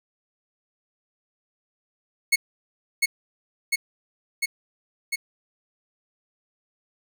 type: tone with echo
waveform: sawtooth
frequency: 2190 Hz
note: C#7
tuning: 22 cents flat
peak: -12 dBFS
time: 2.32-2.36 s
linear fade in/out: 10 ms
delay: 700 ms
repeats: 4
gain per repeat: -2 dB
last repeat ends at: 5.16 s
effects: none